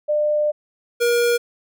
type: tone pair in turn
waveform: sine / square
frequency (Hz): 599 / 476.2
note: D5 / A#4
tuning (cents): +34 / +37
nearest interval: major third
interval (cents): 397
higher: first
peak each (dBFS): -16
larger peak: neither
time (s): 0.08-0.52 / 1-1.38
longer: first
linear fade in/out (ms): 20
effects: none